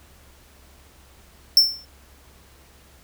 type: tone with exponential decay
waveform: square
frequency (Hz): 5380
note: E8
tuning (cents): +34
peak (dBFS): -8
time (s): 1.57-1.85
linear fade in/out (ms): 1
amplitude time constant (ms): 59
effects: added 68 Hz sine -53 dBFS peak until 3.03 s + pink hiss -53 dBFS RMS until 3.03 s